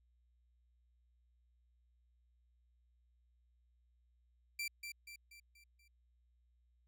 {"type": "tone with echo", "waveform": "sawtooth", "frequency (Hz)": 2349, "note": "D7", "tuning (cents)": 0, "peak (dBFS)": -35, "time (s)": [4.59, 4.68], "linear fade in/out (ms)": 5, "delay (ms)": 240, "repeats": 5, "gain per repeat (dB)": -6, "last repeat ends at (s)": 5.88, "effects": ["added 60 Hz sine -70 dBFS peak until 6.87 s"]}